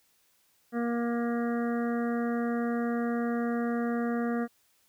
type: harmonic tone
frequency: 236.1 Hz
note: A#3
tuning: 22 cents sharp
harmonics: 1 / 2 / 3 / 5 / 6 / 7 / 8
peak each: -28 / -34 / -38 / -42 / -44 / -45 / -46 dBFS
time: 0.72-4.48 s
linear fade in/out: 50 ms
effects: white hiss -68 dBFS RMS until 4.88 s